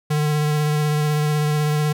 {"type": "tone with vibrato", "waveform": "square", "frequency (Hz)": 150.3, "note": "D3", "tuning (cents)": 40, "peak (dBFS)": -18, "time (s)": [0.1, 1.93], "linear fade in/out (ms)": 10, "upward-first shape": "sine", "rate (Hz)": 16, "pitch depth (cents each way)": 16, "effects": []}